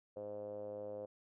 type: tone with low-pass filter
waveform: 5% pulse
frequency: 103.7 Hz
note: G#2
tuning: 2 cents flat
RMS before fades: -45 dBFS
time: 0.16-1.06 s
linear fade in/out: 10 ms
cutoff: 540 Hz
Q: 8
effects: none